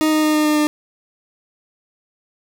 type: tone with pitch steps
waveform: 40% pulse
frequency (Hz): 311.1 / 309 / 306.8 / 304.7 / 302.6 / 300.5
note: D#4 / D#4 / D#4 / D#4 / D#4 / D4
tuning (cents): 0 / -12 / -24 / -36 / -48 / +40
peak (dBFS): -13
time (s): 0.01-0.67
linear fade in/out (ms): 0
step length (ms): 110
effects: none